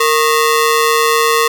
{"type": "ring-modulated tone", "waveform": "sawtooth", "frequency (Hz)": 776, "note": "G5", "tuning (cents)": -18, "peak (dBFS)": -3, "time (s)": [0, 1.48], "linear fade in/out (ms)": 5, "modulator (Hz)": 314, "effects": []}